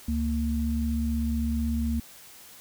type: tone pair together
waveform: sine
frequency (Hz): 71.32 / 230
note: C#2 / A#3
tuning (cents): +50 / -23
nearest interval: octave + minor sixth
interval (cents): 2027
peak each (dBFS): -27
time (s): 0.08-2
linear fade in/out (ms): 5
effects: white hiss -49 dBFS RMS until 2.6 s